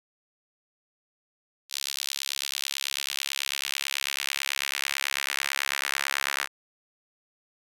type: tone with high-pass filter sweep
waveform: sawtooth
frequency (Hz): 69.1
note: C#2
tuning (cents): -5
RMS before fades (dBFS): -31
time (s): 1.69-6.48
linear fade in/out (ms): 50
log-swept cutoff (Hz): 4100 to 1600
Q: 1.5
effects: resampled to 32000 Hz